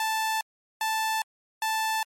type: tone bursts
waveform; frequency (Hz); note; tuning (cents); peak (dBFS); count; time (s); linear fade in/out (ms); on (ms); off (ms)
sawtooth; 880; A5; 0; -21; 3; 0-2.03; 2; 410; 400
effects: MP3 64 kbps